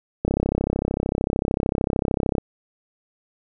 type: click train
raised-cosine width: 2 ms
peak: -7 dBFS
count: 72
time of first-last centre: 0.25-2.382 s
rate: 33.3 Hz
effects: none